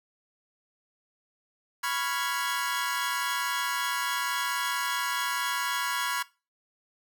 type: chord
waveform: sawtooth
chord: C# dominant seventh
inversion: third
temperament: equal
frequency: 987.8 / 1108.7 / 1396.9 / 1661.2 Hz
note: B5 / C#6 / E#6 / G#6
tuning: 0 / 0 / 0 / 0 cents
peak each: -29 / -30 / -31 / -29 dBFS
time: 1.83-6.23 s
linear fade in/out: 10 ms
effects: noise-tail reverb RT60 0.3 s tail -20 dB re dry